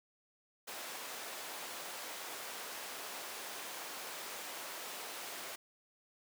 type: high-pass noise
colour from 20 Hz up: pink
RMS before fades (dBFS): -45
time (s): 0.67-5.56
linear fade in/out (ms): 10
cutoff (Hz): 530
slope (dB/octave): 12
effects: none